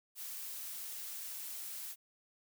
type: noise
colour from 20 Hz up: blue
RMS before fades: -44 dBFS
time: 0.15-1.96 s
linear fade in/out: 50 ms
effects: none